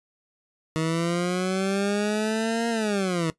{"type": "linear two-way sweep", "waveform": "20% pulse", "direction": "up then down", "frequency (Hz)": [158.1, 233.5, 158.1], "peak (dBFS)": -18, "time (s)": [0.76, 3.3], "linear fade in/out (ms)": 0, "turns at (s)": 2.69, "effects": ["noise-tail reverb RT60 0.1 s tail -17 dB re dry", "resampled to 24000 Hz"]}